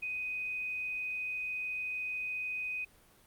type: tone with frequency modulation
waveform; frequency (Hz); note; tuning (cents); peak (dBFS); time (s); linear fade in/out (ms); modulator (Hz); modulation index
sine; 2500; D#7; +8; -34; 0.02-2.85; 10; 26.2; 0.32
effects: pink hiss -62 dBFS RMS until 3.26 s + Opus 32 kbps